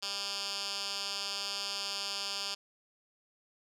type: tone with band-pass filter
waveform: 10% pulse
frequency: 199.3 Hz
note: G3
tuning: 29 cents sharp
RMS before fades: -37 dBFS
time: 0.02-2.55 s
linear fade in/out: 10 ms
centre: 4600 Hz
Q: 2.5
effects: none